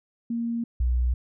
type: tone pair in turn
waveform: sine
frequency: 233.1 / 61.35 Hz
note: A#3 / B1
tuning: 0 / -11 cents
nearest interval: octave + major seventh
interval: 2311 cents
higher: first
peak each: -25 / -20 dBFS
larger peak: second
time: 0.3-0.64 / 0.8-1.14 s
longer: neither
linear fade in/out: 5 ms
effects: none